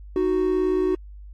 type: tone pair together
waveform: triangle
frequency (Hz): 311.1 / 370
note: D#4 / F#4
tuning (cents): 0 / 0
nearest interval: minor third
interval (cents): 300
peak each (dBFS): -23 / -18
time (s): 0.16-0.95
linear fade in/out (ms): 2
effects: added 50 Hz sine -38 dBFS peak until 1.33 s + AAC 48 kbps